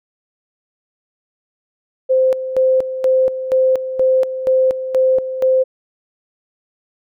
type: tone with tremolo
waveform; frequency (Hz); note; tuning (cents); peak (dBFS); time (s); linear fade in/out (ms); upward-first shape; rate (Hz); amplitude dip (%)
sine; 520; C5; -11; -10; 2.09-5.64; 20; square; 2.1; 70
effects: none